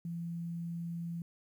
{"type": "tone with quantisation", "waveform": "sine", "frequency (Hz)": 169.3, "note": "E3", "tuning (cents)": 46, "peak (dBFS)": -36, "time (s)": [0.05, 1.22], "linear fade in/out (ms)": 2, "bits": 11, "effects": []}